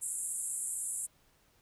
pink band-pass noise, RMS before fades -37 dBFS, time 0.01-1.07 s, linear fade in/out 20 ms, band 7500 to 11000 Hz, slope 96 dB/octave, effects pink hiss -68 dBFS RMS until 1.61 s

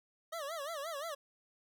25% pulse tone with vibrato, 611 Hz, D#5, 32 cents flat, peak -35 dBFS, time 0.32-1.15 s, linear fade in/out 10 ms, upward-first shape sine, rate 5.7 Hz, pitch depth 180 cents each way, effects none

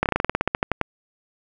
slowing click train, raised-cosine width 0.5 ms, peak -4 dBFS, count 15, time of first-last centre 0.03-0.813 s, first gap 28 ms, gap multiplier 1.1, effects none

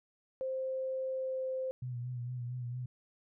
sine tone with pitch glide, 524 to 521 Hz, C5 to C5, +2 to -7 cents, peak -33 dBFS, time 0.41-1.71 s, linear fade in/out 0 ms, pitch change -9 cents, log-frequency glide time 1.11-1.47 s
sine tone with vibrato, 123.2 Hz, B2, 4 cents flat, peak -36 dBFS, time 1.82-2.86 s, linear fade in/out 5 ms, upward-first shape sine, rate 4.4 Hz, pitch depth 43 cents each way
effects none

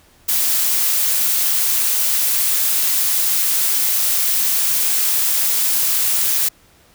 blue noise, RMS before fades -17 dBFS, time 0.28-6.49 s, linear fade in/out 10 ms, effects pink hiss -52 dBFS RMS until 6.94 s

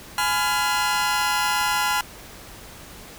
sawtooth chord, F diminished, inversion first, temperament just, 838.1 / 1005.8 / 1396.9 Hz, Ab5 / Cb6 / F6, +16 / +31 / 0 cents, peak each -21 dBFS, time 0.18-2.01 s, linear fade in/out 2 ms, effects pink hiss -42 dBFS RMS until 3.18 s

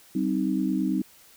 sine chord, C minor, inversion second, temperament equal with one note detuned, 192.96 / 261.6 / 311.1 Hz, G3 / C4 / Eb4, -27 / 0 / 0 cents, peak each -27 dBFS, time 0.15-1.02 s, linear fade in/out 5 ms, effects white hiss -54 dBFS RMS until 1.36 s

